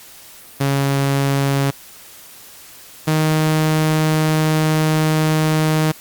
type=tone pair in turn; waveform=sawtooth; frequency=138.59 / 156.1 Hz; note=C#3 / D#3; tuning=0 / +6 cents; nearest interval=major second; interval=206 cents; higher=second; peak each=-11 / -10 dBFS; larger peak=second; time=0.6-1.71 / 3.07-5.92 s; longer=second; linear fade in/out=10 ms; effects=white hiss -41 dBFS RMS until 6 s + Opus 48 kbps